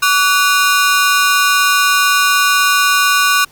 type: ring-modulated tone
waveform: sawtooth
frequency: 1311 Hz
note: E6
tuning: 10 cents flat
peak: -3 dBFS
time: 0.02-3.45 s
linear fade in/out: 10 ms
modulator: 168 Hz
effects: pink hiss -47 dBFS RMS until 3.51 s